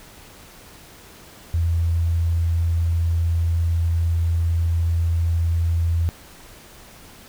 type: tone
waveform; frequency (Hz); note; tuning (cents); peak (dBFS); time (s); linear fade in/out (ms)
sine; 83.8; E2; +29; -17; 1.54-6.09; 0
effects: pink hiss -45 dBFS RMS until 7.28 s